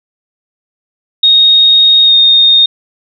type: tone with pitch glide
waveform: sine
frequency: 3729 to 3688 Hz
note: A#7 to A#7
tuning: 0 to -19 cents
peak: -3 dBFS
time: 1.23-2.66 s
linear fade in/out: 5 ms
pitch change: -19 cents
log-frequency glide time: 2.05-2.13 s
effects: none